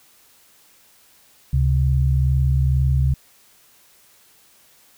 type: tone pair together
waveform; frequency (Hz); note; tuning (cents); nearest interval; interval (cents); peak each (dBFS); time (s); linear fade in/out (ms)
sine; 70.2 / 132.36; C#2 / C3; +22 / +20; major seventh; 1098; -17 / -18; 1.53-3.14; 5
effects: white hiss -54 dBFS RMS until 4.97 s